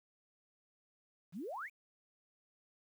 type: exponential sweep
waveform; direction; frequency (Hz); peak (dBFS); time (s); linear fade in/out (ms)
sine; up; 148.4 to 2524; -40; 1.32-1.7; 50
effects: 11-bit